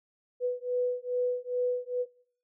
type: beating tone pair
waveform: sine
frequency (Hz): 493.9 / 496.3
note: B4 / B4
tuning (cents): 0 / +8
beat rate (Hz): 2.4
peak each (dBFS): -30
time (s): 0.4-2.06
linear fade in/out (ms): 50
effects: noise-tail reverb RT60 0.6 s tail -22 dB re dry